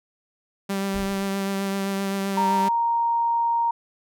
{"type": "tone with vibrato", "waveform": "sawtooth", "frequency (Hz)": 196, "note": "G3", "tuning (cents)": 0, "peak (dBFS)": -20, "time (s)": [0.69, 2.69], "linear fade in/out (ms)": 10, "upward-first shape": "triangle", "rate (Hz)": 7.7, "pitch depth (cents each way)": 18}
{"type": "noise with exponential decay", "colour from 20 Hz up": "brown", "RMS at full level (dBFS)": -32, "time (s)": [0.94, 1.5], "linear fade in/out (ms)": 5, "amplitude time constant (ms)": 120}
{"type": "tone", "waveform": "sine", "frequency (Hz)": 932.3, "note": "A#5", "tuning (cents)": 0, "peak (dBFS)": -19, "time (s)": [2.37, 3.71], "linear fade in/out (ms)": 5}
{"effects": []}